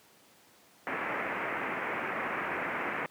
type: low-pass noise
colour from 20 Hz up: white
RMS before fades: -34 dBFS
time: 0.87-3.06 s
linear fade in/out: 0 ms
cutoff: 2300 Hz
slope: 48 dB/octave
effects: pink hiss -60 dBFS RMS until 3.1 s + high-pass 200 Hz 12 dB/octave